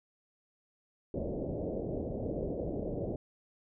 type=low-pass noise; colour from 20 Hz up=white; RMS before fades=-36 dBFS; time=1.14-3.16 s; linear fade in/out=2 ms; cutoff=600 Hz; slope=48 dB/octave; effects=none